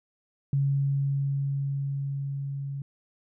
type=tone with level ramp; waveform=sine; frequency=139 Hz; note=C#3; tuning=5 cents sharp; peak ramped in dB=-21 to -31 dBFS; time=0.53-2.82 s; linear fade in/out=2 ms; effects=none